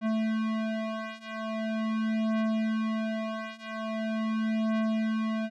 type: beating tone pair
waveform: square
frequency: 220 / 220.42 Hz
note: A3 / A3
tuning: 0 / +3 cents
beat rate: 0.42 Hz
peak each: -32 / -31 dBFS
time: 0.01-5.5 s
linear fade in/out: 50 ms
effects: low-pass 3000 Hz 12 dB/octave